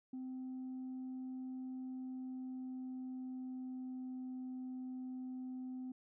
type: tone with pitch glide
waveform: sine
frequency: 258 to 255.9 Hz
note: C4 to C4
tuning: -24 to -38 cents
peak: -40 dBFS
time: 0.13-5.92 s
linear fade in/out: 5 ms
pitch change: -14 cents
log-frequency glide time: 1.73-4.37 s
effects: tanh soft clip ceiling -40 dBFS